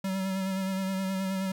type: tone with vibrato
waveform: square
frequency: 191 Hz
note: G3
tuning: 45 cents flat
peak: -29 dBFS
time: 0.04-1.52 s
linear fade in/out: 5 ms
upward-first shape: sine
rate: 9.5 Hz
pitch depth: 27 cents each way
effects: 11-bit